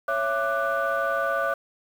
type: tone cluster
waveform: sine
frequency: 553 / 667 / 1180 / 1484 Hz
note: C#5 / E5 / D6 / F#6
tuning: -4 / +20 / +8 / +5 cents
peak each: -27 dBFS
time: 0.08-1.54 s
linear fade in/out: 5 ms
effects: tanh soft clip ceiling -16 dBFS + 8-bit